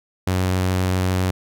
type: tone with vibrato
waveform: sawtooth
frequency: 92.5 Hz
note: F#2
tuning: in tune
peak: -14 dBFS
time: 0.27-1.31 s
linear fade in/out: 5 ms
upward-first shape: sine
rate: 7.5 Hz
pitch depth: 10 cents each way
effects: none